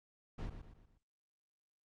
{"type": "noise with echo", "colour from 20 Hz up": "brown", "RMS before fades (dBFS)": -41, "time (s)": [0.38, 0.5], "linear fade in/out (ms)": 10, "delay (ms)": 120, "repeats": 4, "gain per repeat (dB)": -7, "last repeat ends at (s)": 0.98, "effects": ["low-pass 5000 Hz 12 dB/octave", "Opus 48 kbps"]}